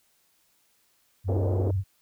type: tone with vibrato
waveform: sine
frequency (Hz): 95.9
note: G2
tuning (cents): -37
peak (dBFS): -23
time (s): 1.24-1.84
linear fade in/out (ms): 50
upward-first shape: square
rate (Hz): 20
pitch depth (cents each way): 98
type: band-pass noise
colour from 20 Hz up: pink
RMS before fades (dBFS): -31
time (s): 1.28-1.71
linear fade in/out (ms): 5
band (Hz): 290 to 580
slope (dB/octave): 24
effects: white hiss -67 dBFS RMS until 2.01 s